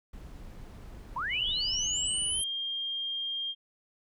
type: noise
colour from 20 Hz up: brown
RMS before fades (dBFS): -45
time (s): 0.13-2.42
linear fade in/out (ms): 5
type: linear sweep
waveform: sine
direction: up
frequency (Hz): 893 to 10880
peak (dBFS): -30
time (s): 1.16-2.44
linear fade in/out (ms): 5
type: tone with pitch glide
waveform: sine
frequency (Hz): 2960 to 3209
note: F#7 to G7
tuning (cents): 0 to +40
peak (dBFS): -31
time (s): 1.29-3.55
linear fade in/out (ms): 50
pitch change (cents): +140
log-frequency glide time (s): 2.29-2.44
effects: none